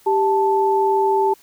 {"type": "tone pair together", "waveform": "sine", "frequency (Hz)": [392, 878.4], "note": ["G4", "A5"], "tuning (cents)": [0, -3], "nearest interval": "octave + major second", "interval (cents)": 1397, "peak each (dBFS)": -17, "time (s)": [0.06, 1.34], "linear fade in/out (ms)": 10, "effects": ["white hiss -52 dBFS RMS until 1.42 s"]}